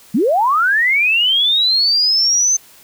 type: linear sweep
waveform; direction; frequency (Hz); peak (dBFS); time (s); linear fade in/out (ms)
sine; up; 180.2 to 6260; -11; 0.14-2.57; 10
effects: white hiss -45 dBFS RMS until 2.83 s